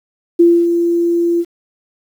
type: tone with ADSR envelope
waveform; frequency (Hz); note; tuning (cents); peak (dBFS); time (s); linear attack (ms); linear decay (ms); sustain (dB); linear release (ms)
sine; 341.9; F4; -37; -4; 0.39-1.45; 11; 260; -7; 50
effects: 7-bit